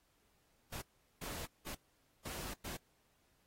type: noise bursts at uneven times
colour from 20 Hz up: pink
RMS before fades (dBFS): -45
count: 5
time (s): 0.72-0.82 / 1.21-1.46 / 1.66-1.75 / 2.25-2.54 / 2.64-2.77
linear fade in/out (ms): 10
effects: pink hiss -75 dBFS RMS until 3.46 s + AAC 48 kbps